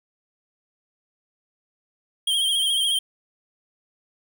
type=tone with vibrato; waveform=square; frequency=3200 Hz; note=G7; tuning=35 cents sharp; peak=-20 dBFS; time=2.27-2.99 s; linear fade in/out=5 ms; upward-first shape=sine; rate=14 Hz; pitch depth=52 cents each way; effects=none